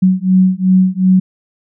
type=beating tone pair; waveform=sine; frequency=185 / 187.7 Hz; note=F#3 / F#3; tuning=0 / +25 cents; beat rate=2.7 Hz; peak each=-11 dBFS; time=0.02-1.2 s; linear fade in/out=10 ms; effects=none